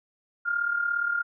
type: tone with amplitude modulation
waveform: sine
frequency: 1407 Hz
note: F6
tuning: 12 cents sharp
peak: -21 dBFS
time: 0.45-1.23 s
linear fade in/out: 20 ms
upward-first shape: sine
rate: 37.2 Hz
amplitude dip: 65%
effects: none